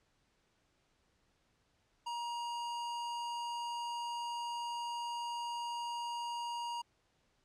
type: tone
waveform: square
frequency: 947 Hz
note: A#5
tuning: 27 cents sharp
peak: -38 dBFS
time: 2.06-6.82 s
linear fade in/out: 10 ms
effects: pink hiss -75 dBFS RMS until 7.44 s + low-pass 7000 Hz 12 dB/octave